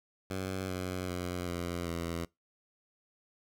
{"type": "tone with pitch steps", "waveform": "10% pulse", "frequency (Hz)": [94.4, 91.82, 89.31, 86.87, 84.49], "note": ["F#2", "F#2", "F2", "F2", "E2"], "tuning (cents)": [35, -13, 39, -9, 43], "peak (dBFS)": -26, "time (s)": [0.3, 2.25], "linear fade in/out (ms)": 5, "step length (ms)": 390, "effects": ["noise-tail reverb RT60 0.2 s tail -23 dB re dry"]}